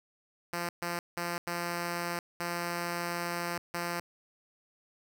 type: tone bursts at uneven times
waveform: 5% pulse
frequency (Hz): 172.8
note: F3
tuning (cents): -18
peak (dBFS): -21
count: 6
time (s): 0.53-0.69 / 0.82-0.99 / 1.17-1.38 / 1.47-2.19 / 2.4-3.58 / 3.74-4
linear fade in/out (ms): 2
effects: none